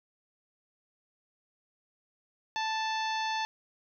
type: harmonic tone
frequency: 880 Hz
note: A5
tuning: in tune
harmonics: 1 / 2 / 3 / 4 / 5 / 6 / 7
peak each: -31 / -37 / -40 / -40 / -42 / -48 / -48 dBFS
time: 2.56-3.45 s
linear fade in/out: 0 ms
effects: none